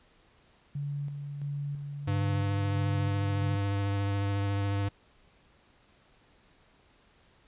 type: tone with tremolo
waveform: sine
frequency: 143 Hz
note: D3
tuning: 46 cents flat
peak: -31 dBFS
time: 0.75-3.56 s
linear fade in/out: 5 ms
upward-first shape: square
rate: 1.5 Hz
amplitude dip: 40%
type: tone with vibrato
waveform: square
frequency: 99.9 Hz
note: G2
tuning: 33 cents sharp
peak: -28 dBFS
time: 2.07-4.89 s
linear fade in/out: 10 ms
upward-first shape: triangle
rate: 14 Hz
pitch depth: 17 cents each way
effects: pink hiss -63 dBFS RMS until 7.47 s + resampled to 8000 Hz